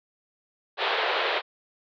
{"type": "band-pass noise", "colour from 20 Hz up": "pink", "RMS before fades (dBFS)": -26, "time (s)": [0.77, 1.42], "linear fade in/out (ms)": 50, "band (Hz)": [410, 4000], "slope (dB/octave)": 48, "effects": []}